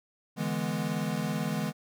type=chord; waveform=square; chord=E dominant seventh; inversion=third; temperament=equal; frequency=146.83 / 164.81 / 207.7 / 246.9 Hz; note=D3 / E3 / G#3 / B3; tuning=0 / 0 / 0 / 0 cents; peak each=-37 / -34 / -34 / -37 dBFS; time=0.36-1.73 s; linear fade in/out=50 ms; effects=none